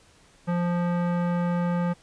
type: tone with low-pass filter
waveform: square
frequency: 174.61 Hz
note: F3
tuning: in tune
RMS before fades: -25 dBFS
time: 0.47-1.94 s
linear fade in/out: 20 ms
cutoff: 1400 Hz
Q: 1.1
effects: pink hiss -57 dBFS RMS until 2.02 s + resampled to 22050 Hz